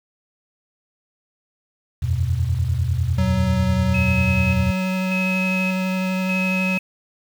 sine chord, E suspended second, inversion none, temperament equal, 82.41 / 92.5 / 123.47 Hz, E2 / F#2 / B2, 0 / 0 / 0 cents, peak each -22 / -23 / -22 dBFS, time 2.02-4.71 s, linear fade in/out 10 ms
square tone with vibrato, 186.6 Hz, F#3, 15 cents sharp, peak -21 dBFS, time 3.18-6.78 s, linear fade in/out 5 ms, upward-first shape sine, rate 12 Hz, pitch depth 9 cents each way
sine tone with tremolo, 2561 Hz, D#7, 49 cents sharp, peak -22 dBFS, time 3.94-6.79 s, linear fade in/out 5 ms, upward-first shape square, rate 0.85 Hz, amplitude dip 65%
effects low-pass 6000 Hz 12 dB/octave + 7-bit

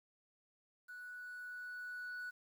sine tone with level ramp, 1476 Hz, F#6, 5 cents flat, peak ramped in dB -47 to -39 dBFS, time 0.88-2.31 s, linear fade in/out 20 ms, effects tanh soft clip ceiling -41 dBFS + 11-bit

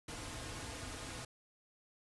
pink noise with comb filter, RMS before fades -45 dBFS, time 0.08-1.25 s, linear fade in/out 5 ms, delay 5.2 ms, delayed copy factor -0.6, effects resampled to 24000 Hz

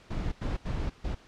brown noise bursts at uneven times, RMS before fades -31 dBFS, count 4, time 0.1-0.32 / 0.41-0.57 / 0.65-0.9 / 1.04-1.15 s, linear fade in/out 10 ms, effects pink hiss -56 dBFS RMS until 1.27 s + low-pass 5000 Hz 12 dB/octave

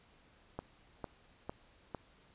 click train, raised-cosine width 1 ms, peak -25 dBFS, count 4, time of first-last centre 0.59-1.947 s, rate 2.21 Hz, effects pink hiss -65 dBFS RMS until 2.34 s + resampled to 8000 Hz

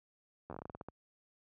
slowing click train, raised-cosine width 1 ms, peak -30 dBFS, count 12, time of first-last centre 0.5-0.886 s, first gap 12 ms, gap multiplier 1.2, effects high-pass 60 Hz 12 dB/octave

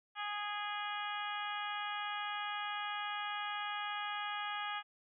harmonic tone with a mistuned harmonic, 414.1 Hz, G#4, 5 cents flat, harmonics 2 / 3 / 4 / 5 / 6 / 7 / 8, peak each -42 / -42 / -44 / -48 / -49 / -47 / -48 dBFS, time 0.15-4.83 s, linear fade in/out 50 ms, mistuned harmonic 6, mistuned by -25 cents, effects none

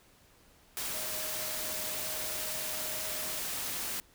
sine tone in noise, 624 Hz, D#5, 5 cents sharp, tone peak -46 dBFS, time 0.94-3.39 s, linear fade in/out 0 ms, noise white, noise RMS -36 dBFS, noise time 0.77-4 s, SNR -13 dB, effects pink hiss -62 dBFS RMS until 4.14 s

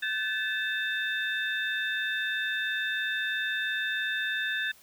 sine tone cluster, 1537 / 1737 / 2633 / 3620 Hz, G6 / A6 / E7 / A7, -35 / -23 / -3 / +48 cents, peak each -34 / -30 / -39 / -35 dBFS, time 0.02-4.72 s, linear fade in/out 10 ms, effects white hiss -57 dBFS RMS until 4.82 s

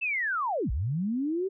sine linear two-way sweep, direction down then up, 2689 to 49.01 to 395 Hz, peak -26 dBFS, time 0.01-1.49 s, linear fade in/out 20 ms, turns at 0.71 s, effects none

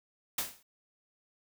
white noise with exponential decay, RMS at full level -29 dBFS, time 0.38-0.63 s, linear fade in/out 5 ms, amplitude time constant 53 ms, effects none

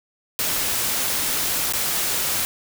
white noise with dropouts, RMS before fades -23 dBFS, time 0.39-2.45 s, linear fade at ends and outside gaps 0 ms, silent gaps 1.724-1.735 s, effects none

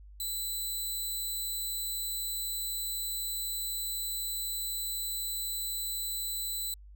10% pulse tone, 3996 Hz, B7, 20 cents sharp, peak -25 dBFS, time 0.2-6.74 s, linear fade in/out 2 ms, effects added 50 Hz sine -48 dBFS peak until 6.95 s

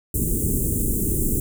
pink band-stop noise, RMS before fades -22 dBFS, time 0.14-1.4 s, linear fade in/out 2 ms, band 420 to 7700 Hz, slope 48 dB/octave, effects none

